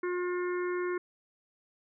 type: harmonic tone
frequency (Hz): 357.3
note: F4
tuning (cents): +40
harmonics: 1 / 3 / 4 / 5 / 6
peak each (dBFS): -30 / -40 / -42 / -44 / -46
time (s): 0.03-0.98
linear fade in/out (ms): 5
effects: none